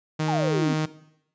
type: tone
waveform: sawtooth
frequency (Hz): 155.56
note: D#3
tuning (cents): 0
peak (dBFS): -19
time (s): 0.19-0.86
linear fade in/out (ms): 10
type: exponential sweep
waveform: sine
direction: down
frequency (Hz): 860 to 243.3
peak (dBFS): -24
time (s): 0.28-0.74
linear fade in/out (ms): 5
effects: noise-tail reverb RT60 0.8 s tail -17 dB re dry + resampled to 16000 Hz

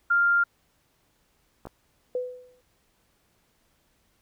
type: tone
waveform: sine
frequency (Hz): 1396.9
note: F6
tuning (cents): 0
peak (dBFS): -18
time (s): 0.1-0.44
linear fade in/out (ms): 10
type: clicks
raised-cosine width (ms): 1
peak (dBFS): -25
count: 2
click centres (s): 1.654 / 1.67
type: tone with exponential decay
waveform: sine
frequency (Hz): 499.9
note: B4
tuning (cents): +21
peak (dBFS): -23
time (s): 2.15-2.61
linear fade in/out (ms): 2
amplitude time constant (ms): 100
effects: pink hiss -68 dBFS RMS until 4.21 s

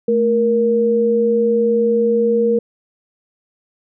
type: tone pair together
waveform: sine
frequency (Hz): 220 / 469.5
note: A3 / A#4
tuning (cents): 0 / +12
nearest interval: octave + minor second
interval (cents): 1312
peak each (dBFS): -19 / -13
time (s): 0.08-2.59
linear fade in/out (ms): 5
effects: none

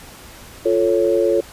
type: chord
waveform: sine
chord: F augmented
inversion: none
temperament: equal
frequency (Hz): 349.2 / 440 / 554.4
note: F4 / A4 / C#5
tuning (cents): 0 / 0 / 0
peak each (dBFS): -18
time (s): 0.65-1.41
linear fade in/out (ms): 10
effects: pink hiss -40 dBFS RMS until 1.52 s + resampled to 32000 Hz

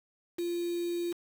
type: tone with quantisation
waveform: sine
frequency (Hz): 345.6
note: F4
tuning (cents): -18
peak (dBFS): -30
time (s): 0.38-1.13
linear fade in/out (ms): 10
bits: 7
effects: none

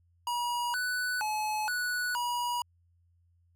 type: tone with pitch steps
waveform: square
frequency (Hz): 961 / 1490 / 855 / 1475 / 966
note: B5 / F#6 / A5 / F#6 / B5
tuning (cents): -48 / +12 / -50 / -6 / -39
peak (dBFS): -30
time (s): 0.27-2.62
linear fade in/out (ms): 2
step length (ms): 470
effects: added 86 Hz sine -64 dBFS peak until 3.55 s

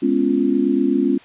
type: chord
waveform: sine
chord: C# dominant seventh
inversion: second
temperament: just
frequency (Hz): 207.9 / 249.5 / 277.2 / 346.5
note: G#3 / B3 / C#4 / E#4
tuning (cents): +2 / +18 / 0 / -14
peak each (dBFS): -23 / -20 / -18 / -21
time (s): 0.02-1.18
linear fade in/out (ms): 10
effects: white hiss -46 dBFS RMS until 1.24 s + resampled to 8000 Hz

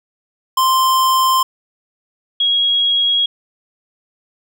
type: tone pair in turn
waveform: square / sine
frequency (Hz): 1045 / 3303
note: C6 / G#7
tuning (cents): -2 / -10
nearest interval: octave + minor sixth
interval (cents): 1992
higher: second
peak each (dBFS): -12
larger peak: neither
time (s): 0.57-1.43 / 2.4-3.26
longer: neither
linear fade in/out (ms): 5
effects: none

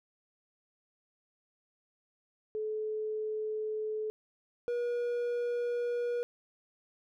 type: tone pair in turn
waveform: sine / triangle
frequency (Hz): 431.2 / 480.8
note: A4 / B4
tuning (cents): -35 / -46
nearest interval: major second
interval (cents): 189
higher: second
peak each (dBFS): -32 / -28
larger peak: second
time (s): 2.55-4.1 / 4.68-6.23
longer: neither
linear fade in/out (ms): 0
effects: none

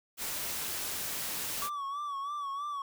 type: noise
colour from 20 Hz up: white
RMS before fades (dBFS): -36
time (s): 0.17-1.7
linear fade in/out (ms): 50
type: tone with vibrato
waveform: triangle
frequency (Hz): 1138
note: C#6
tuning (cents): +45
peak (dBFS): -32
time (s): 1.62-2.82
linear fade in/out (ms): 2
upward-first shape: sine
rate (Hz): 3.1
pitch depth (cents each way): 67
effects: none

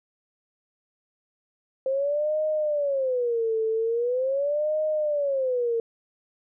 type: tone with vibrato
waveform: sine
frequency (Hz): 523.3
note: C5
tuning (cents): 0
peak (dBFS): -22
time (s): 1.86-5.8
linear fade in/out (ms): 2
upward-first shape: sine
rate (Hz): 0.42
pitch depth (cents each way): 290
effects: none

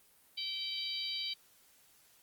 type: harmonic tone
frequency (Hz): 773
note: G5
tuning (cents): -24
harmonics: 3 / 4 / 5 / 6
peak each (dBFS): -46 / -40 / -40 / -40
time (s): 0.37-1.34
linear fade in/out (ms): 10
effects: white hiss -65 dBFS RMS until 2.22 s + Opus 32 kbps

